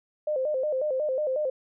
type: tone with vibrato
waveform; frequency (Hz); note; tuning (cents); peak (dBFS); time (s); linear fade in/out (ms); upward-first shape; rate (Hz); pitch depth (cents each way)
sine; 562; C#5; +24; -24; 0.27-1.5; 5; square; 5.5; 130
effects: none